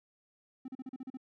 triangle tone bursts, 260 Hz, C4, 11 cents flat, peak -37 dBFS, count 8, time 0.65-1.172 s, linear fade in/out 5 ms, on 32 ms, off 38 ms, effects none

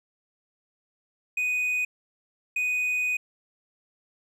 triangle tone pair in turn, 2489 / 2489 Hz, D#7 / D#7, 0 / 0 cents, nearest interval unison, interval 0 cents, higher neither, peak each -22 dBFS, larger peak neither, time 1.37-1.85 / 2.56-3.17 s, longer second, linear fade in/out 5 ms, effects none

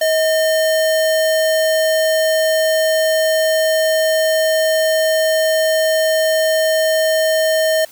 sine tone with sample-and-hold, 635 Hz, D#5, 35 cents sharp, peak -12 dBFS, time 0.01-7.85 s, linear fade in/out 5 ms, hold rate 2450 Hz, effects white hiss -43 dBFS RMS until 7.91 s

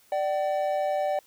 triangle tone pair together, 591.5 / 762 Hz, D5 / G5, +12 / -49 cents, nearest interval major third, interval 439 cents, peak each -24 / -26 dBFS, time 0.12-1.19 s, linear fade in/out 2 ms, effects white hiss -60 dBFS RMS until 1.26 s

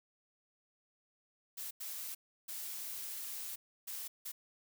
blue noise bursts at uneven times, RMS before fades -43 dBFS, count 5, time 1.57-1.71 / 1.8-2.15 / 2.48-3.56 / 3.87-4.08 / 4.25-4.32 s, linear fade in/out 10 ms, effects none

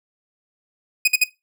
sawtooth tone bursts, 2500 Hz, D#7, 8 cents sharp, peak -9 dBFS, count 3, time 1.05-1.239 s, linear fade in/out 5 ms, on 27 ms, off 54 ms, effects noise-tail reverb RT60 0.2 s tail -17 dB re dry

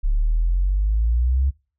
sine exponential sweep, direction up, 34.65 to 69.3 Hz, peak -15 dBFS, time 0.03-1.51 s, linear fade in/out 20 ms, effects noise-tail reverb RT60 0.4 s tail -25 dB re dry + tanh soft clip ceiling -11 dBFS

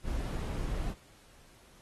brown noise, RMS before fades -34 dBFS, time 0.03-0.95 s, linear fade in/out 50 ms, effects pink hiss -60 dBFS RMS until 1.81 s + AAC 32 kbps

